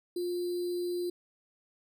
sine tone with sample-and-hold, 352.8 Hz, F4, 18 cents sharp, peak -30 dBFS, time 0.16-1.1 s, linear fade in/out 5 ms, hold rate 4410 Hz, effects none

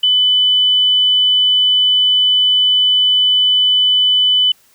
sine tone, 3000 Hz, F#7, 23 cents sharp, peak -9 dBFS, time 0.03-4.52 s, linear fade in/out 5 ms, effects white hiss -52 dBFS RMS until 4.74 s

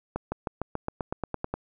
accelerating click train, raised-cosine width 1 ms, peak -15 dBFS, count 12, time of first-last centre 0.16-1.54 s, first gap 160 ms, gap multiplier 0.95, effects none

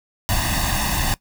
pink noise with comb filter, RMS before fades -21 dBFS, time 0.29-1.14 s, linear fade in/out 0 ms, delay 1.1 ms, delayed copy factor +0.9, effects noise-tail reverb RT60 0.1 s tail -19 dB re dry

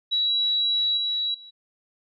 sine tone with level steps, 3901 Hz, B7, 22 cents flat, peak -20 / -23 / -42 dBFS, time 0.11-1.51 s, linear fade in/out 20 ms, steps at 0.97 / 1.34 s, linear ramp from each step 5 ms, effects none

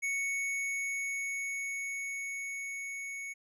square tone with level ramp, 2219 Hz, C#7, 1 cent sharp, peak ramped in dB -31 to -39 dBFS, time 0.02-3.34 s, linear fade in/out 20 ms, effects low-pass 11000 Hz 12 dB/octave

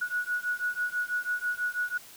sine beating tone pair, 1460 / 1466.1 Hz, F#6 / F#6, -24 / -16 cents, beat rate 6.1 Hz, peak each -31 dBFS, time 0.01-1.98 s, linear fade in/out 10 ms, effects white hiss -50 dBFS RMS until 2.16 s

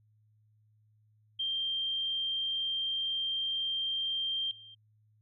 sine tone with level steps, 3171 Hz, G7, 19 cents sharp, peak -30 / -49 dBFS, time 1.39-4.75 s, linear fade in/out 10 ms, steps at 4.51 s, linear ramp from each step 2 ms, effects added 107 Hz sine -64 dBFS peak until 5.21 s

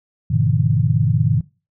sine chord, E half-diminished seventh, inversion first, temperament just, 98.89 / 118.67 / 148.33 / 164.81 Hz, G2 / Bb2 / D3 / E3, +16 / +31 / +18 / 0 cents, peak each -20 / -18 / -18 / -23 dBFS, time 0.3-1.41 s, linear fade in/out 10 ms, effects noise-tail reverb RT60 0.3 s tail -19 dB re dry

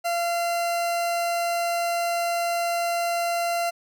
40% pulse tone, 687 Hz, F5, 29 cents flat, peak -22 dBFS, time 0.04-3.71 s, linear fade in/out 20 ms, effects none

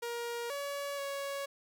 sawtooth tone with pitch steps, 472.2 / 566 / 558 Hz, A#4 / C#5 / C#5, +22 / +36 / +11 cents, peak -32 dBFS, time 0.02-1.46 s, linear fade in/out 10 ms, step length 480 ms, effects none

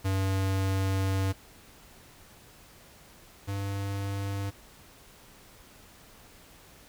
square tone pair in turn, 96.1 / 99.14 Hz, G2 / G2, -34 / +20 cents, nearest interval minor second, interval 54 cents, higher second, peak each -26 / -31 dBFS, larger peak first, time 0.04-1.33 / 3.47-4.51 s, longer first, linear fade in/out 20 ms, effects pink hiss -54 dBFS RMS until 6.88 s

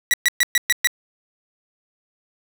sawtooth tone bursts, 1942 Hz, B6, 30 cents flat, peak -10 dBFS, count 6, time 0.11-0.872 s, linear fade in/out 0 ms, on 27 ms, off 120 ms, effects none

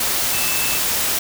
sine tone in noise, 2637 Hz, E7, in tune, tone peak -26 dBFS, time 0.33-0.78 s, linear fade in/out 5 ms, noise white, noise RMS -20 dBFS, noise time 0-1.19 s, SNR -9 dB, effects none

